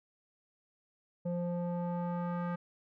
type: tone with low-pass filter sweep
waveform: square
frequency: 174.61 Hz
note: F3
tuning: in tune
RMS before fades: -35 dBFS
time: 1.25-2.56 s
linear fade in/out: 10 ms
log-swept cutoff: 520 to 1400 Hz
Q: 2.1
effects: none